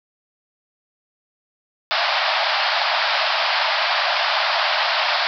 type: band-pass noise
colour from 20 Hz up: pink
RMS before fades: -20 dBFS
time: 1.91-5.27 s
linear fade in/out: 0 ms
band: 600 to 5100 Hz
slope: 96 dB/octave
effects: none